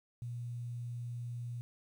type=tone with quantisation; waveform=sine; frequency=120 Hz; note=B2; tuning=49 cents flat; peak=-38 dBFS; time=0.22-1.61 s; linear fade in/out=0 ms; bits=11; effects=none